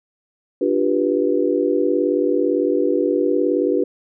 sine chord, G dominant seventh, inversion second, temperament just, 294 / 352.8 / 392 / 490 Hz, D4 / F4 / G4 / B4, +2 / +18 / 0 / -14 cents, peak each -21 dBFS, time 0.61-3.84 s, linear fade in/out 5 ms, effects none

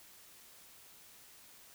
silence, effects white hiss -58 dBFS RMS until 1.74 s

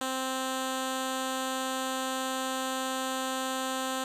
5% pulse tone with notch filter, 261.6 Hz, C4, in tune, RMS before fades -32 dBFS, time 0.01-4.04 s, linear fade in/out 2 ms, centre 2200 Hz, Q 1.2, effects low-pass 11000 Hz 12 dB/octave + 9-bit

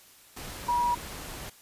sine tone in noise, 963 Hz, B5, 44 cents flat, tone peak -23 dBFS, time 0.68-0.95 s, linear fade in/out 10 ms, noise pink, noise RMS -40 dBFS, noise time 0.36-1.5 s, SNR +14 dB, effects white hiss -55 dBFS RMS until 1.61 s + resampled to 32000 Hz

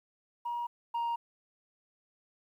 sine tone pair in turn, 952 / 937.3 Hz, A#5 / A#5, +36 / +9 cents, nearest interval unison, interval 27 cents, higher first, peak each -31 / -27 dBFS, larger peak second, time 0.45-0.67 / 0.94-1.16 s, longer neither, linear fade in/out 10 ms, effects tanh soft clip ceiling -29 dBFS + 11-bit

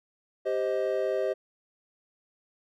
triangle chord, C minor, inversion second, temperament just, 392.4 / 523.3 / 627.9 Hz, G4 / C5 / Eb5, +2 / 0 / +16 cents, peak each -28 dBFS, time 0.45-1.34 s, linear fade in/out 20 ms, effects none

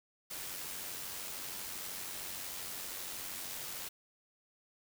white noise with amplitude modulation, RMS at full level -41 dBFS, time 0.3-3.89 s, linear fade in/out 10 ms, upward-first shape sine, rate 92.9 Hz, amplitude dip 35%, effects none

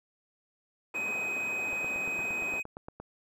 pink band-pass noise, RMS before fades -43 dBFS, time 0.94-2.6 s, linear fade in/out 2 ms, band 280 to 1400 Hz, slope 12 dB/octave
triangle tone, 2517 Hz, D#7, 19 cents sharp, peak -29 dBFS, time 0.94-2.63 s, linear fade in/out 20 ms
click train, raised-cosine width 1 ms, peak -27 dBFS, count 12, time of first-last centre 1.73-3 s, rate 8.66 Hz
effects none

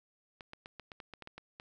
clicks, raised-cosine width 0.3 ms, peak -30 dBFS, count 11, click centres 0.408 / 0.534 / 0.659 / 0.797 / 0.918 / 1.002 / 1.137 / 1.223 / 1.274 / 1.38 / 1.599 s, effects none

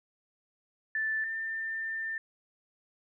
sine tone pair in turn, 1760 / 1792.8 Hz, A6 / A6, 0 / +32 cents, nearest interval unison, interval 32 cents, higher second, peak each -28 / -32 dBFS, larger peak first, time 0.95-1.24 / 1.24-2.18 s, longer second, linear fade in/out 2 ms, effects none

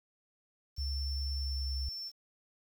sine tone, 5390 Hz, E8, 38 cents sharp, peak -38 dBFS, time 0.76-2.12 s, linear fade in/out 50 ms
sine tone with pitch glide, 68 to 65.76 Hz, C#2 to C2, -33 to +9 cents, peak -32 dBFS, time 0.78-1.89 s, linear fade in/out 5 ms, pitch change -58 cents, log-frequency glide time 1.3-1.73 s
effects tanh soft clip ceiling -27 dBFS + 10-bit

